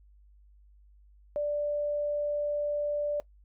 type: tone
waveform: sine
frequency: 587.3 Hz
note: D5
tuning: in tune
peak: -27 dBFS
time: 1.36-3.2 s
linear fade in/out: 0 ms
effects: noise-tail reverb RT60 0.1 s tail -20 dB re dry + added 50 Hz sine -55 dBFS peak until 3.44 s